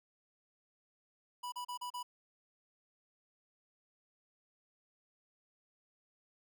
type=tone bursts; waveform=square; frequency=983 Hz; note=B5; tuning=8 cents flat; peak=-40 dBFS; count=5; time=1.43-2.03 s; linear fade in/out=10 ms; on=92 ms; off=35 ms; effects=none